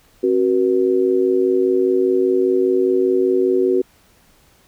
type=tone with amplitude modulation; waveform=sine; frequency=373.5 Hz; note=F#4; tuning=16 cents sharp; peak=-9 dBFS; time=0.23-3.82 s; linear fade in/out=10 ms; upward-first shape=sine; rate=105 Hz; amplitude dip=90%; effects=pink hiss -54 dBFS RMS until 4.67 s